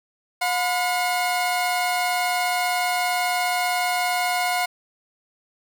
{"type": "tone cluster", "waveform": "35% pulse", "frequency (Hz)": [719, 1010, 2162], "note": ["F#5", "B5", "C#7"], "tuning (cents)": [-50, 39, -44], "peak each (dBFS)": [-21, -28, -25], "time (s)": [0.41, 4.66], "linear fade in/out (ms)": 10, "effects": []}